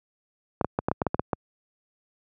clicks, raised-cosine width 1 ms, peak -9 dBFS, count 10, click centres 0.612 / 0.646 / 0.789 / 0.885 / 0.915 / 1.018 / 1.067 / 1.145 / 1.195 / 1.332 s, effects high-pass 80 Hz 12 dB/octave

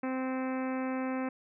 harmonic tone with a mistuned harmonic, 260 Hz, C4, 11 cents flat, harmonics 1 / 2 / 3 / 4 / 5 / 6 / 7 / 8 / 9 / 10, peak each -32 / -38 / -42 / -44 / -46 / -48 / -49 / -50 / -51 / -52 dBFS, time 0.03-1.29 s, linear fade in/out 5 ms, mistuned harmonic 9, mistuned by -23 cents, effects none

